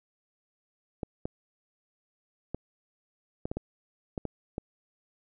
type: clicks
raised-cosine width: 2 ms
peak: -19 dBFS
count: 9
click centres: 1.032 / 1.255 / 2.546 / 3.455 / 3.515 / 3.57 / 4.178 / 4.253 / 4.581 s
effects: none